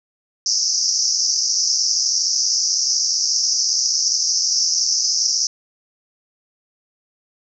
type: band-pass noise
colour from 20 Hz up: white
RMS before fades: -19 dBFS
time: 0.46-5.47 s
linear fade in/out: 2 ms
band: 5000 to 6100 Hz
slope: 96 dB/octave
effects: none